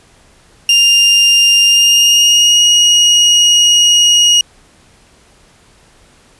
30% pulse tone with pitch glide, 2802 to 2882 Hz, F7 to F#7, +5 to -46 cents, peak -3 dBFS, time 0.69-4.41 s, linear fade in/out 2 ms, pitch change +49 cents, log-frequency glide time 1.66-2.63 s, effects pink hiss -47 dBFS RMS until 6.39 s + resampled to 24000 Hz

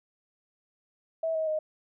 sine tone with pitch steps, 650 / 635.2 / 620.6 Hz, E5 / D#5 / D#5, -24 / +36 / -5 cents, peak -26 dBFS, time 1.23-1.59 s, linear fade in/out 5 ms, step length 120 ms, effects none

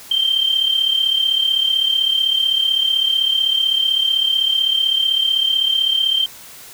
sine tone with amplitude modulation, 3143 Hz, G7, 4 cents sharp, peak -11 dBFS, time 0.11-6.26 s, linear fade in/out 5 ms, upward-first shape sine, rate 35.8 Hz, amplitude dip 65%, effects white hiss -39 dBFS RMS until 6.73 s

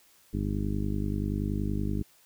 harmonic tone, 50.5 Hz, G#1, 48 cents flat, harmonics 1 / 2 / 3 / 4 / 5 / 6 / 7 / 8, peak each -32 / -33 / -37 / -33 / -40 / -36 / -46 / -43 dBFS, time 0.33-2.03 s, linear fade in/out 10 ms, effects white hiss -61 dBFS RMS until 2.25 s

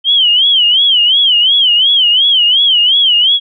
sine tone with vibrato, 3091 Hz, G7, 25 cents flat, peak -6 dBFS, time 0.04-3.4 s, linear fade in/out 50 ms, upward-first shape sine, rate 2.8 Hz, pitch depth 150 cents each way, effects none

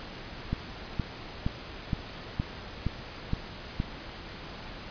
click train, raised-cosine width 5 ms, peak -15 dBFS, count 8, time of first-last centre 0.53-3.801 s, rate 2.14 Hz, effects pink hiss -42 dBFS RMS until 4.9 s + resampled to 11025 Hz

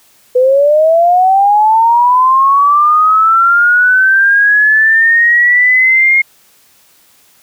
sine linear sweep, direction up, 493.9 to 2149 Hz, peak -5 dBFS, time 0.35-6.22 s, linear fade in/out 10 ms, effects white hiss -48 dBFS RMS until 7.42 s + high-pass 60 Hz 12 dB/octave

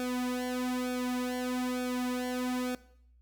sawtooth tone with flanger, 250.3 Hz, B3, 23 cents sharp, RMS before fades -33 dBFS, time 0-2.75 s, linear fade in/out 0 ms, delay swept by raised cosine 1 to 3.2 ms, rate 1.1 Hz, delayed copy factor -0.8, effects noise-tail reverb RT60 0.7 s tail -19 dB re dry + added 60 Hz sine -58 dBFS peak until 3.21 s

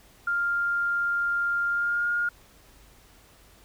sine tone with pitch glide, 1399 to 1420.2 Hz, F6 to F6, +3 to +29 cents, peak -23 dBFS, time 0.27-2.29 s, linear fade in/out 5 ms, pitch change +26 cents, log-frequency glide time 1.7-2.08 s, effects added 49 Hz sine -58 dBFS peak until 3.64 s + pink hiss -56 dBFS RMS until 3.64 s

